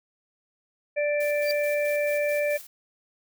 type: harmonic tone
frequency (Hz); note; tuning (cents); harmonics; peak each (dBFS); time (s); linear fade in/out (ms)
587.3; D5; 0; 1 / 3 / 4; -23 / -35 / -31; 0.96-2.58; 20
type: noise with tremolo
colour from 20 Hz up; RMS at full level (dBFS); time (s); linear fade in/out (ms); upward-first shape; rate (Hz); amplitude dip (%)
blue; -41; 1.2-2.67; 5; square; 4.6; 45
type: tone with exponential growth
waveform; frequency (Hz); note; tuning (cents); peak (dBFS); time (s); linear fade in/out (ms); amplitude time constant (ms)
square; 4699; D8; 0; -25; 1.41-1.51; 0; 21
effects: none